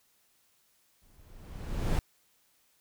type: noise with exponential growth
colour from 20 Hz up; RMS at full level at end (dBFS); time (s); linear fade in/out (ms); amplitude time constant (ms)
brown; -24; 1.02-1.99; 1; 210
effects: white hiss -69 dBFS RMS until 2.8 s